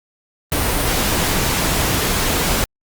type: noise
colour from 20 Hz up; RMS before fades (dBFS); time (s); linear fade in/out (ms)
pink; -18; 0.52-2.64; 0
effects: Opus 32 kbps